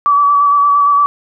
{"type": "tone with vibrato", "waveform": "sine", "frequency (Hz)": 1148, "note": "D6", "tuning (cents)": -40, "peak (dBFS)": -7, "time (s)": [0.06, 1.06], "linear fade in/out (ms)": 0, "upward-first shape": "square", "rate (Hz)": 8.7, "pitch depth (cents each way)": 18, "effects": []}